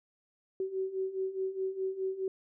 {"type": "beating tone pair", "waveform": "sine", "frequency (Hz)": [377.4, 382.2], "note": ["F#4", "G4"], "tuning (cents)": [34, -44], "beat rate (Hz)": 4.8, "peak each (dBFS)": [-37, -33], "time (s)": [0.6, 2.28], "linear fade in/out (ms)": 2, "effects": []}